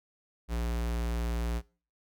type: tone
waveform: square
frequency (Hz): 58.27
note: A#1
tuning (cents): 0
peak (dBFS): -30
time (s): 0.48-1.62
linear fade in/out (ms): 50
effects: noise-tail reverb RT60 0.4 s tail -23 dB re dry